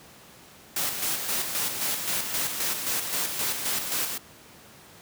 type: noise with tremolo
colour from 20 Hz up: white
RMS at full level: -27 dBFS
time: 0.76-4.18 s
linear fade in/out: 5 ms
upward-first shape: square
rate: 3.8 Hz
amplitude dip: 45%
effects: pink hiss -50 dBFS RMS until 5.01 s + high-pass 100 Hz 12 dB/octave